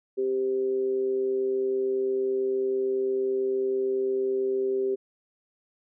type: tone with amplitude modulation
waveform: sine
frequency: 392 Hz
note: G4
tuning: in tune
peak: -21 dBFS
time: 0.17-4.96 s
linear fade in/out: 20 ms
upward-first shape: sine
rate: 129 Hz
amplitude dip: 50%
effects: none